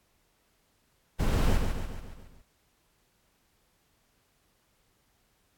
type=noise with echo; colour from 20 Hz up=brown; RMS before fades=-25 dBFS; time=1.19-1.58 s; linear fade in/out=10 ms; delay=140 ms; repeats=6; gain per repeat=-5 dB; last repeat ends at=2.42 s; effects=pink hiss -70 dBFS RMS until 5.57 s + AAC 64 kbps